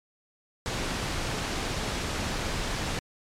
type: noise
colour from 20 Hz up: pink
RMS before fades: -30 dBFS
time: 0.66-2.99 s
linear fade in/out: 0 ms
effects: low-pass 7000 Hz 12 dB/octave + MP3 96 kbps